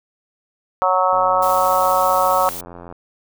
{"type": "harmonic tone", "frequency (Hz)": 185, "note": "F#3", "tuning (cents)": 0, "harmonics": [3, 4, 5, 6, 7], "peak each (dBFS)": [-20, -20, -20, -20, -20], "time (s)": [0.82, 2.49], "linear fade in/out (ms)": 0}
{"type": "click train", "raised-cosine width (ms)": 1, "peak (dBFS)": -22, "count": 157, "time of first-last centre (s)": [1.13, 2.925], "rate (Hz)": 86.9}
{"type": "noise", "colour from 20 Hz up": "blue", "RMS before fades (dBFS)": -30, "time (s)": [1.42, 2.61], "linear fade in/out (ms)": 5}
{"effects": []}